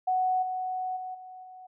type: tone with level steps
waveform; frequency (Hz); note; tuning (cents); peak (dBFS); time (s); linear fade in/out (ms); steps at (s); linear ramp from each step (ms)
sine; 742; F#5; +5; -23 / -29 / -34 / -42 / -44; 0.07-1.67; 10; 0.42 / 0.96 / 1.14 / 1.43; 10
effects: none